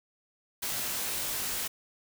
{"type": "noise with comb filter", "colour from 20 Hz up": "white", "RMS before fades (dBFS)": -33, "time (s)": [0.62, 1.68], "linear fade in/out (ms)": 10, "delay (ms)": 19, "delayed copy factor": -0.65, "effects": []}